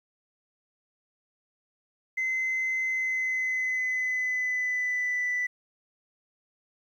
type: tone with pitch glide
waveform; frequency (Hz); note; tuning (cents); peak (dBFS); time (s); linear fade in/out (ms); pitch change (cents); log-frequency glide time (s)
sine; 2055 to 1982.7; C7 to B6; -32 to +6; -24; 2.17-5.47; 10; -62; 2.85-5.27
effects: tanh soft clip ceiling -23 dBFS + 10-bit